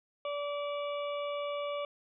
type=harmonic tone; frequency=578 Hz; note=D5; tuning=28 cents flat; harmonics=1 / 2 / 4 / 5 / 6; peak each=-34 / -40 / -46 / -48 / -50 dBFS; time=0.25-1.85 s; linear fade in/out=2 ms; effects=none